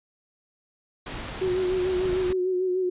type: noise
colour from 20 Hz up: pink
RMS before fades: -35 dBFS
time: 1.06-2.33 s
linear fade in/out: 5 ms
type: tone with vibrato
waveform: sine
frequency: 368.1 Hz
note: F#4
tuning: 9 cents flat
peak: -22 dBFS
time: 1.41-2.9 s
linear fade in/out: 10 ms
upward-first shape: sine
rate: 6.7 Hz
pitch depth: 37 cents each way
type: clicks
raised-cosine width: 5 ms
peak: -25 dBFS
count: 5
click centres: 1.477 / 2.055 / 2.094 / 2.13 / 2.303 s
effects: resampled to 8000 Hz